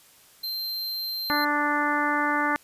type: tone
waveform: square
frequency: 4141 Hz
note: C8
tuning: 19 cents flat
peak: -29 dBFS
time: 0.43-1.45 s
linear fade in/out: 10 ms
type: harmonic tone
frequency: 293.7 Hz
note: D4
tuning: in tune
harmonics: 1 / 2 / 3 / 4 / 5 / 6 / 7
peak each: -29 / -34 / -28 / -28 / -29 / -29 / -34 dBFS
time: 1.3-2.56 s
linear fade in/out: 0 ms
effects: white hiss -55 dBFS RMS until 2.63 s + resampled to 32000 Hz